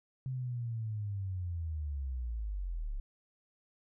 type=linear sweep; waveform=sine; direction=down; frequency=131.9 to 32.7 Hz; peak=-34 dBFS; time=0.26-3 s; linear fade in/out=0 ms; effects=none